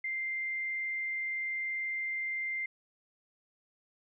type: tone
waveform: sine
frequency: 2093 Hz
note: C7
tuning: in tune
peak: -32 dBFS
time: 0.04-2.66 s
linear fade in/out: 5 ms
effects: none